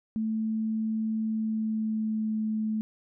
sine tone with pitch glide, 220 to 217.2 Hz, A3 to A3, 0 to -22 cents, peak -26 dBFS, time 0.16-2.81 s, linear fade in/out 0 ms, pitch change -22 cents, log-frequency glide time 1.21-2.38 s, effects none

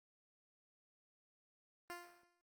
10% pulse tone with exponential decay, 349.2 Hz, F4, in tune, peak -36 dBFS, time 1.9-2.41 s, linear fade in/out 0 ms, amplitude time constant 110 ms, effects Opus 24 kbps

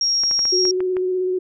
sine tone, 5588 Hz, F8, in tune, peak -16 dBFS, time 0.01-0.71 s, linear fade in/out 2 ms
clicks, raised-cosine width 0.5 ms, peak -18 dBFS, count 7, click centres 0.236 / 0.312 / 0.392 / 0.454 / 0.653 / 0.805 / 0.968 s
sine tone with vibrato, 368.6 Hz, F#4, 7 cents flat, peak -18 dBFS, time 0.52-1.39 s, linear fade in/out 10 ms, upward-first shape square, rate 16 Hz, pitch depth 15 cents each way
effects none

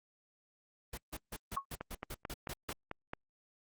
pink noise bursts, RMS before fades -42 dBFS, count 10, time 0.93-2.73 s, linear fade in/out 5 ms, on 45 ms, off 150 ms
sine tone with exponential decay, 1100 Hz, C#6, 14 cents flat, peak -28 dBFS, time 1.57-1.65 s, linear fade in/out 1 ms, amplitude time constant 17 ms
click train, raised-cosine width 0.5 ms, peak -24 dBFS, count 7, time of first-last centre 1.81-3.135 s, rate 4.53 Hz
effects Opus 24 kbps

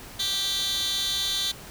15% pulse tone with high-pass filter, 392 Hz, G4, in tune, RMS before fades -27 dBFS, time 0.19-1.52 s, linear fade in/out 10 ms, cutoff 3500 Hz, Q 3.5, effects pink hiss -43 dBFS RMS until 1.7 s

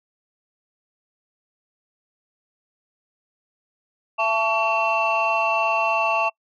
sine tone cluster, 671 / 878 / 1127 / 2699 Hz, E5 / A5 / C#6 / E7, +31 / -4 / +28 / +40 cents, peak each -23 dBFS, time 4.18-6.3 s, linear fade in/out 20 ms, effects noise-tail reverb RT60 0.1 s tail -26 dB re dry + tanh soft clip ceiling -12 dBFS

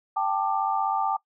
sine chord, G suspended second, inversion none, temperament equal with one note detuned, 784 / 880 / 1187.6 Hz, G5 / A5 / D6, 0 / 0 / +19 cents, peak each -26 / -27 / -28 dBFS, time 0.16-1.17 s, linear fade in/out 10 ms, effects noise-tail reverb RT60 0.1 s tail -22 dB re dry

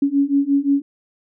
sine beating tone pair, 277.2 / 282.9 Hz, C#4 / C#4, 0 / +35 cents, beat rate 5.7 Hz, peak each -18 / -17 dBFS, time 0.02-0.82 s, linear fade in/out 5 ms, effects none

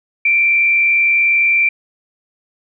sine tone with frequency modulation, 2355 Hz, D7, 4 cents sharp, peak -10 dBFS, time 0.25-1.69 s, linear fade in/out 5 ms, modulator 71.2 Hz, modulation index 0.63, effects none

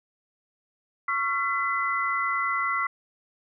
sine tone cluster, 1110 / 1365 / 2014 Hz, C#6 / F6 / B6, +2 / -40 / +33 cents, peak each -28 dBFS, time 1.08-2.87 s, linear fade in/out 5 ms, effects none

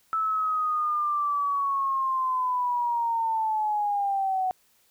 sine linear sweep, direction down, 1315 to 740 Hz, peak -23 dBFS, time 0.13-4.51 s, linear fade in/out 0 ms, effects white hiss -64 dBFS RMS until 4.9 s

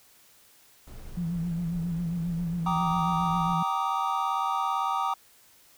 brown noise, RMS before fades -43 dBFS, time 0.87-3.54 s, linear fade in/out 5 ms
sine tone with vibrato, 170 Hz, F3, 46 cents flat, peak -27 dBFS, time 1.17-3.63 s, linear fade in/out 5 ms, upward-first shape sine, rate 7.4 Hz, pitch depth 65 cents each way
triangle chord, Eb major seventh, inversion first, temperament just, 777.8 / 933.4 / 1166.7 / 1244.5 Hz, G5 / Bb5 / D6 / Eb6, -14 / +2 / -12 / 0 cents, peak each -29 dBFS, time 2.66-5.14 s, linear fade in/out 5 ms
effects white hiss -58 dBFS RMS until 5.77 s

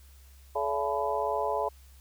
harmonic tone with a mistuned harmonic, 142.8 Hz, D3, 48 cents flat, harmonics 3 / 4 / 5 / 6 / 7, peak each -33 / -33 / -33 / -33 / -33 dBFS, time 0.55-1.69 s, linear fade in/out 10 ms, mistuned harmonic 5, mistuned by -100 cents, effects added 67 Hz sine -51 dBFS peak until 2 s + white hiss -61 dBFS RMS until 2 s

